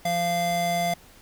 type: tone pair together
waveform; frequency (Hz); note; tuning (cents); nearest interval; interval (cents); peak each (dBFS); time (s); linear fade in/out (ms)
square; 172.75 / 691; F3 / F5; -19 / -19; 2 octaves; 2400; -31 / -24; 0.05-0.94; 5
effects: pink hiss -52 dBFS RMS until 1.21 s